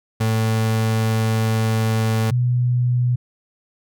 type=tone pair in turn; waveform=35% pulse / sine; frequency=111.1 / 123.27 Hz; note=A2 / B2; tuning=+17 / -3 cents; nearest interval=major second; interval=180 cents; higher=second; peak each=-15 dBFS; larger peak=neither; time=0.2-2.31 / 2.31-3.16 s; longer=first; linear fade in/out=10 ms; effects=none